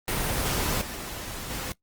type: noise with level steps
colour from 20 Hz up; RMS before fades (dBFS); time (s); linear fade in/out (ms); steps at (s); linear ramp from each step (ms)
pink; -27 / -36 / -33; 0.08-1.72; 0; 0.81 / 1.5; 5
effects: noise-tail reverb RT60 0.1 s tail -20 dB re dry + Opus 24 kbps